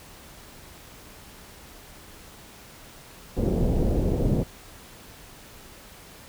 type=low-pass noise; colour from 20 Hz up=pink; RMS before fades=-23 dBFS; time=3.36-4.44 s; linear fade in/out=20 ms; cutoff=540 Hz; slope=24 dB/octave; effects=pink hiss -47 dBFS RMS until 6.28 s